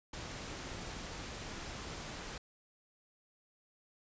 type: noise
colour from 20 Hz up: pink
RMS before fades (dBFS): -44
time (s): 0.13-2.38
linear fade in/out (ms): 5
effects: resampled to 16000 Hz